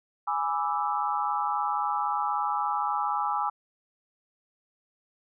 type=chord; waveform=sine; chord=E dominant seventh; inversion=first; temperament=equal; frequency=830.6 / 987.8 / 1174.7 / 1318.5 Hz; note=G#5 / B5 / D6 / E6; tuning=0 / 0 / 0 / 0 cents; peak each=-29 / -32 / -31 / -32 dBFS; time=0.27-3.5 s; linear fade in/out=10 ms; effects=none